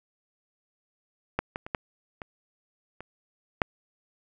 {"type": "clicks", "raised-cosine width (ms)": 0.5, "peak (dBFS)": [-10, -17, -23, -12, -22, -25, -6], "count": 7, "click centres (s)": [1.39, 1.559, 1.665, 1.748, 2.218, 3.006, 3.618], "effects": []}